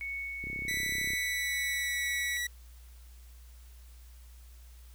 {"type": "tone with tremolo", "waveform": "sine", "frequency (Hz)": 2217, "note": "C#7", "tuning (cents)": 0, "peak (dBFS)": -34, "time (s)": [0.01, 2.37], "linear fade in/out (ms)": 0, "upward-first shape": "sine", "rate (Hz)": 2, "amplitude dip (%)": 25}
{"type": "click train", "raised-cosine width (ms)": 3, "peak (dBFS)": -31, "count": 24, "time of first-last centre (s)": [0.44, 1.135], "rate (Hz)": 33.1}
{"type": "tone with pitch glide", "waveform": "sawtooth", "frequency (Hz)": [1975.5, 1943.8], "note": ["B6", "B6"], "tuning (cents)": [0, -28], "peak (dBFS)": -28, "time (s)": [0.68, 2.47], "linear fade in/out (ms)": 5, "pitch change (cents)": -28, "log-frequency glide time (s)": [1.19, 2.11]}
{"effects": ["added 60 Hz sine -49 dBFS peak until 4.94 s", "white hiss -62 dBFS RMS until 4.94 s"]}